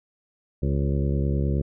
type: harmonic tone with a mistuned harmonic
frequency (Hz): 69.6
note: C#2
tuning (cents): +8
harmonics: 1 / 2 / 3 / 4 / 5 / 6 / 7 / 8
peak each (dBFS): -24 / -25 / -30 / -37 / -33 / -36 / -39 / -40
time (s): 0.62-1.62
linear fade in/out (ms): 10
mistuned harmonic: 7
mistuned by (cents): +22
effects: none